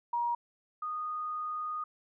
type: tone pair in turn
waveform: sine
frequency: 950 / 1234.8 Hz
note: A#5 / D#6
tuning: +33 / -14 cents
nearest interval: perfect fourth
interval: 453 cents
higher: second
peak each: -28 / -33 dBFS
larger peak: first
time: 0.13-0.35 / 0.82-1.84 s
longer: second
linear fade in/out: 5 ms
effects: none